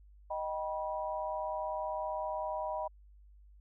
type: chord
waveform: sine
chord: Eb augmented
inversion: none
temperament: just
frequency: 622.3 / 777.8 / 972.3 Hz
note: Eb5 / G5 / B5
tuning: 0 / -14 / -27 cents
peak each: -37 / -40 / -38 dBFS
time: 0.3-2.88 s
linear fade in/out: 10 ms
effects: added 50 Hz sine -55 dBFS peak until 3.6 s